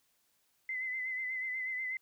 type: tone with vibrato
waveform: sine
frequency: 2040 Hz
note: C7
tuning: 44 cents flat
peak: -34 dBFS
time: 0.69-1.97 s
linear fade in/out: 2 ms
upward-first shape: sine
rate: 8.2 Hz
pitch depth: 39 cents each way
effects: white hiss -74 dBFS RMS until 2.01 s